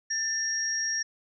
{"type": "tone pair together", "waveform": "sine", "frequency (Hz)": [1783, 5615], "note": ["A6", "F8"], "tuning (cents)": [22, 8], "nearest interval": "octave + minor sixth", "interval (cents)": 1986, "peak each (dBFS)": [-31, -28], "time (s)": [0.1, 1.03], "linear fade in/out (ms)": 10, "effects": []}